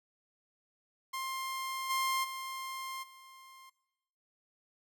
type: tone with level steps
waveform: sawtooth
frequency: 1057 Hz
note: C6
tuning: 17 cents sharp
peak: -32 / -26 / -35 / -49 dBFS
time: 1.13-3.7 s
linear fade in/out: 10 ms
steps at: 1.89 / 2.23 / 3.02 s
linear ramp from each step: 20 ms
effects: noise-tail reverb RT60 1.0 s tail -19 dB re dry